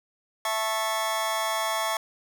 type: chord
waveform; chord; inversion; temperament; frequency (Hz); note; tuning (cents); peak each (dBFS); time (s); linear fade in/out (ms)
sawtooth; A major; second; just; 660 / 880 / 1100; E5 / A5 / C#6; +2 / 0 / -14; -26; 0.45-1.97; 2
effects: none